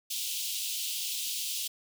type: high-pass noise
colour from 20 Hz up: pink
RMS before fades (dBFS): -34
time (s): 0.1-1.68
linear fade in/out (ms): 10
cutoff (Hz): 2800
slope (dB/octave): 48
effects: none